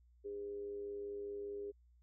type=tone with amplitude modulation; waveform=sine; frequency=406.4 Hz; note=G#4; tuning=38 cents flat; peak=-39 dBFS; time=0.24-1.72 s; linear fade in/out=20 ms; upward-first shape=sine; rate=105 Hz; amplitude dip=45%; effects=added 60 Hz sine -64 dBFS peak until 2.02 s